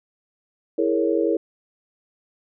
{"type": "chord", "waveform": "sine", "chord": "A# half-diminished seventh", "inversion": "second", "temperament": "equal", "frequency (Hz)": [329.6, 415.3, 466.2, 554.4], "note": ["E4", "G#4", "A#4", "C#5"], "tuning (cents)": [0, 0, 0, 0], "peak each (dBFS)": [-22, -24, -23, -26], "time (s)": [0.78, 1.37], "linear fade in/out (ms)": 5, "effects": []}